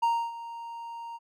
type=tone with ADSR envelope; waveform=triangle; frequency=930 Hz; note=A#5; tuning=4 cents flat; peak=-19 dBFS; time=0.02-1.19 s; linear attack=14 ms; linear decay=280 ms; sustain=-16 dB; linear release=35 ms; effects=none